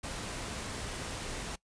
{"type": "noise", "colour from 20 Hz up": "pink", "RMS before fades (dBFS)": -39, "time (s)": [0.03, 1.56], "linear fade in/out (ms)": 10, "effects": ["noise-tail reverb RT60 0.1 s tail -21 dB re dry", "resampled to 22050 Hz"]}